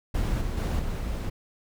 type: noise with level steps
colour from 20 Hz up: brown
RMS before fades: -26 / -30 / -26 / -30 dBFS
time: 0.14-1.3 s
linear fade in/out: 10 ms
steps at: 0.41 / 0.57 / 0.79 s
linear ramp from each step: 5 ms
effects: none